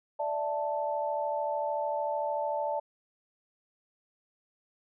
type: chord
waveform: sine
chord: D suspended second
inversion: none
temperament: just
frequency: 587.3 / 660.7 / 881 Hz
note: D5 / E5 / A5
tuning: 0 / +4 / +2 cents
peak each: -32 / -36 / -32 dBFS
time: 0.19-2.8 s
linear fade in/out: 10 ms
effects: none